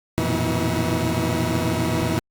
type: tone cluster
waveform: 20% pulse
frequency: 88.1 / 115.1 / 123.1 / 163.2 / 319.7 Hz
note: F2 / A#2 / B2 / E3 / D#4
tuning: +16 / -22 / -5 / -17 / +47 cents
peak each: -22 dBFS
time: 0.18-2.19 s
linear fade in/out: 0 ms
effects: Opus 48 kbps